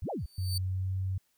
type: exponential two-way sweep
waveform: sine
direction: up then down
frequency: 55 to 850 to 55 Hz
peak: -32 dBFS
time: 0.02-0.26 s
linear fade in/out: 5 ms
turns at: 0.1 s
type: tone with exponential growth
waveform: sawtooth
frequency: 4563 Hz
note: C#8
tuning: 49 cents sharp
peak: -28 dBFS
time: 0.19-0.58 s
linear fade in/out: 5 ms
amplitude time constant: 83 ms
type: tone with pitch glide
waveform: sine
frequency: 92.5 to 94.55 Hz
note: F#2 to F#2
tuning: 0 to +38 cents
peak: -29 dBFS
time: 0.38-1.18 s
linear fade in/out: 5 ms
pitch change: +38 cents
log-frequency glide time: 0.48-0.95 s
effects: white hiss -73 dBFS RMS until 1.37 s